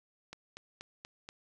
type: click train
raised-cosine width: 0.2 ms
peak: -27 dBFS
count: 5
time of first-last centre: 0.33-1.289 s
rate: 4.17 Hz
effects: none

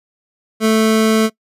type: tone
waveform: 25% pulse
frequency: 220 Hz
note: A3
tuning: in tune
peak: -7 dBFS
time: 0.6-1.3 s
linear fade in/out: 50 ms
effects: noise-tail reverb RT60 0.1 s tail -23 dB re dry + resampled to 32000 Hz

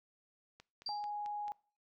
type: click train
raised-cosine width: 0.2 ms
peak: -36 dBFS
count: 5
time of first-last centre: 0.6-1.481 s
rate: 4.54 Hz
type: tone with exponential decay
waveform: sine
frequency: 4699 Hz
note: D8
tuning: in tune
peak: -35 dBFS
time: 0.86-1.1 s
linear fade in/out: 5 ms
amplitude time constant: 52 ms
type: tone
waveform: sine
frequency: 830 Hz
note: G#5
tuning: 1 cent flat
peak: -37 dBFS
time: 0.89-1.52 s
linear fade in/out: 0 ms
effects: noise-tail reverb RT60 0.4 s tail -23 dB re dry

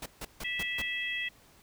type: noise bursts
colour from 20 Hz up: pink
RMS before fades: -39 dBFS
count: 5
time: 0.02-0.82 s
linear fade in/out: 5 ms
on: 40 ms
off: 150 ms
type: harmonic tone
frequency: 655 Hz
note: E5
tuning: 11 cents flat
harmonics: 3 / 4 / 5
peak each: -34 / -36 / -38 dBFS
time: 0.44-1.29 s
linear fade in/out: 10 ms
effects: pink hiss -60 dBFS RMS until 1.62 s

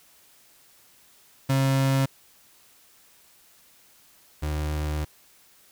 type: tone pair in turn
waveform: 35% pulse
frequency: 134.9 / 75.71 Hz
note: C#3 / D#2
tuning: -47 / -47 cents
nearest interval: minor seventh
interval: 1000 cents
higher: first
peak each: -18 / -24 dBFS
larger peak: first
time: 1.49-2.06 / 4.42-5.05 s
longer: second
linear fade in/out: 10 ms
effects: white hiss -57 dBFS RMS until 5.71 s

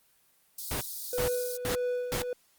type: high-pass noise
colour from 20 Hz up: white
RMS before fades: -38 dBFS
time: 0.58-1.57 s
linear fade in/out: 5 ms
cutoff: 3900 Hz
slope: 48 dB/octave
type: noise bursts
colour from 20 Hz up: pink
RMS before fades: -32 dBFS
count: 4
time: 0.71-2.22 s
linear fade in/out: 0 ms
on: 100 ms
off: 370 ms
type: tone with tremolo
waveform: triangle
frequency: 493.9 Hz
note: B4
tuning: in tune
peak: -25 dBFS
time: 1.13-2.33 s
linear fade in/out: 2 ms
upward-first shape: sine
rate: 1.7 Hz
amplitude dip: 60%
effects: white hiss -66 dBFS RMS until 2.58 s + Opus 24 kbps

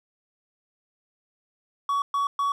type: tone bursts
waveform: triangle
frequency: 1126 Hz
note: C#6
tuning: 27 cents sharp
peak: -20 dBFS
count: 3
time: 1.89-2.52 s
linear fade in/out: 2 ms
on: 130 ms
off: 120 ms
effects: none

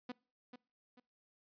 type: tone with echo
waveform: sawtooth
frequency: 248.2 Hz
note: B3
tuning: 9 cents sharp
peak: -37 dBFS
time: 0.09-0.12 s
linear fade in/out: 5 ms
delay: 440 ms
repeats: 2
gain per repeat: -9 dB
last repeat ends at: 1 s
effects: noise-tail reverb RT60 0.4 s tail -25 dB re dry + resampled to 11025 Hz

